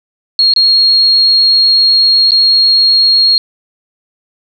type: tone with dropouts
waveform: sine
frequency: 4277 Hz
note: C8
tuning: 37 cents sharp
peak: -5 dBFS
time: 0.39-3.38 s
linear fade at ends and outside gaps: 1 ms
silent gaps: 0.537-0.562 / 2.308-2.318 s
effects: none